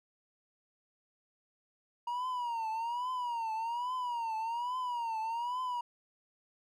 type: tone with vibrato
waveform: triangle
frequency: 946 Hz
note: A#5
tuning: 25 cents sharp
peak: -31 dBFS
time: 2.07-5.81 s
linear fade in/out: 5 ms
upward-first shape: triangle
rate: 1.2 Hz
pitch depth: 140 cents each way
effects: none